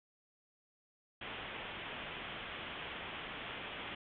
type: low-pass noise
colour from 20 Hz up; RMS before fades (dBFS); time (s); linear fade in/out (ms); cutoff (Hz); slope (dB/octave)
white; -45; 1.21-3.95; 5; 3400; 96
effects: none